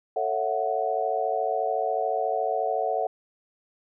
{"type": "chord", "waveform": "sine", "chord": "F# minor seventh", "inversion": "first", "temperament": "just", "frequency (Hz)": [444, 555, 666, 740], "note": ["A4", "C#5", "E5", "F#5"], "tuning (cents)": [16, 2, 18, 0], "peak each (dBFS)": [-30, -31, -29, -27], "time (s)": [0.16, 3.07], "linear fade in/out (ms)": 5, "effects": []}